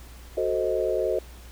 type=chord; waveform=sine; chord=F# diminished seventh; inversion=none; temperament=equal with one note detuned; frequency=370 / 440 / 523.3 / 627.7 Hz; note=F#4 / A4 / C5 / Eb5; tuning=0 / 0 / 0 / +15 cents; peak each=-28 dBFS; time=0.37-1.19 s; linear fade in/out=5 ms; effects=added 60 Hz sine -43 dBFS peak until 1.51 s + pink hiss -50 dBFS RMS until 1.51 s